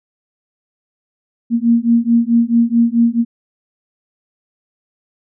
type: beating tone pair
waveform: sine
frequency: 231.3 / 235.9 Hz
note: A#3 / A#3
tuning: -13 / +21 cents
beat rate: 4.6 Hz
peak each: -13 dBFS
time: 1.5-3.25 s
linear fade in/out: 50 ms
effects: none